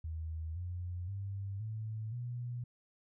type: tone with pitch steps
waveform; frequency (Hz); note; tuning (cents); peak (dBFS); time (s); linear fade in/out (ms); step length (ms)
sine; 80.1 / 88.88 / 98.61 / 109.42 / 121.41; E2 / F2 / G2 / A2 / B2; -49 / +31 / +11 / -9 / -29; -37; 0.04-2.64; 5; 520
effects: none